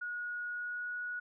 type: tone with pitch glide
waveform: sine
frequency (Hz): 1450 to 1460.9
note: F#6 to F#6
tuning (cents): -35 to -22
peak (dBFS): -36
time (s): 0.01-1.2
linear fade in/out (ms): 10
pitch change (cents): +13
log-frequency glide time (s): 0.48-0.96
effects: none